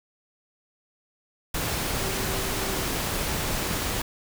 sine tone in noise, 384.7 Hz, G4, 33 cents flat, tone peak -35 dBFS, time 2.01-2.83 s, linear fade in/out 5 ms, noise pink, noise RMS -28 dBFS, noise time 1.54-4.02 s, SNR -10 dB, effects none

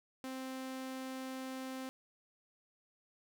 sawtooth tone, 261.6 Hz, C4, in tune, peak -37 dBFS, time 0.24-1.89 s, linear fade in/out 0 ms, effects none

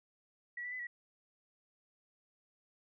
sine tone with pitch steps, 1933 / 1970 / 2009 / 1929 Hz, B6 / B6 / B6 / B6, -38 / -5 / +29 / -41 cents, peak -39 dBFS, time 0.57-0.87 s, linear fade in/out 5 ms, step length 75 ms, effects none

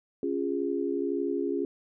sine chord, Db major, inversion none, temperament equal with one note detuned, 277.2 / 349.2 / 411 Hz, Db4 / F4 / Ab4, 0 / 0 / -18 cents, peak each -31 dBFS, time 0.23-1.65 s, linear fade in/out 2 ms, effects none

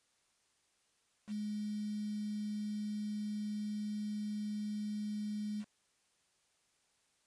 sine tone with quantisation, 209.9 Hz, G#3, 19 cents sharp, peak -36 dBFS, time 1.27-5.65 s, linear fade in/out 50 ms, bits 9, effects white hiss -75 dBFS RMS until 7.26 s + resampled to 22050 Hz

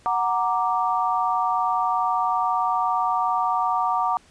sine chord, Gb augmented, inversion none, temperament equal, 740 / 932.3 / 1174.7 Hz, Gb5 / Bb5 / D6, 0 / 0 / 0 cents, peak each -24 dBFS, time 0.06-4.17 s, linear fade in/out 0 ms, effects pink hiss -55 dBFS RMS until 4.3 s + resampled to 22050 Hz

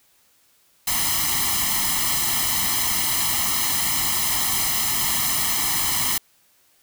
white noise with comb filter, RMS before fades -22 dBFS, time 0.87-6.18 s, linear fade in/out 5 ms, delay 0.98 ms, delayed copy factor +1, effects white hiss -60 dBFS RMS until 6.82 s

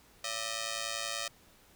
5% pulse ring-modulated tone, 622.3 Hz, D#5, in tune, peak -20 dBFS, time 0.24-1.28 s, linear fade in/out 5 ms, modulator 55.2 Hz, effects pink hiss -61 dBFS RMS until 1.75 s

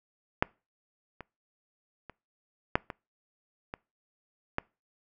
clicks, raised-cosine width 0.5 ms, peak -7 / -26 / -28 / -7 / -21 / -21 / -13 dBFS, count 7, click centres 0.425 / 1.207 / 2.097 / 2.755 / 2.902 / 3.739 / 4.584 s, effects noise-tail reverb RT60 0.3 s tail -25 dB re dry

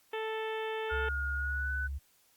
harmonic tone, 440 Hz, A4, in tune, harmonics 1 / 2 / 3 / 4 / 5 / 6 / 7 / 8, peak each -35 / -40 / -47 / -43 / -48 / -47 / -49 / -52 dBFS, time 0.13-1.09 s, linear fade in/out 5 ms
sine tone with pitch glide, 1428 to 1497.3 Hz, F6 to F#6, +38 to +20 cents, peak -33 dBFS, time 0.89-1.88 s, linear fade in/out 20 ms, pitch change +82 cents, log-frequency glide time 1.34-1.71 s
sine tone, 69.3 Hz, C#2, in tune, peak -34 dBFS, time 0.91-1.99 s, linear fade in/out 20 ms
effects white hiss -67 dBFS RMS until 2.36 s + Opus 48 kbps

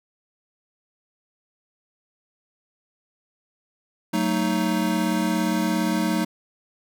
square chord, D# diminished, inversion first, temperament just, 186.68 / 224 / 311.1 Hz, F#3 / A3 / D#4, +16 / +31 / 0 cents, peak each -26 dBFS, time 4.13-6.25 s, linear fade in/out 10 ms, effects none

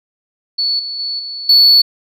sine tone with level steps, 4435 Hz, C#8, in tune, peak -13 / -21 / -18 / -23 / -3 dBFS, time 0.58-1.82 s, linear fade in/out 10 ms, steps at 0.79 / 0.99 / 1.19 / 1.49 s, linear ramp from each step 5 ms, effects tanh soft clip ceiling -3 dBFS

